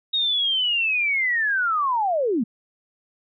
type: linear sweep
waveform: sine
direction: down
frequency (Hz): 3765 to 201.1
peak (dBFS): -19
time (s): 0.13-2.44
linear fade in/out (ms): 10
effects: none